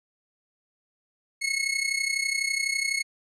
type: tone with amplitude modulation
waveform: sawtooth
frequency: 2183 Hz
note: C#7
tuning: 27 cents flat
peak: -18 dBFS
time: 1.41-3.03 s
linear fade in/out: 20 ms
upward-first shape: sine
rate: 32 Hz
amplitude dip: 75%
effects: resampled to 24000 Hz